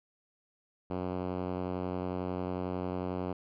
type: tone with band-pass filter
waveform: 5% pulse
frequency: 91.1 Hz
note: F#2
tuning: 26 cents flat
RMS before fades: -35 dBFS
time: 0.9-3.33 s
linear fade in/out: 5 ms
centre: 210 Hz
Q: 0.53
effects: resampled to 11025 Hz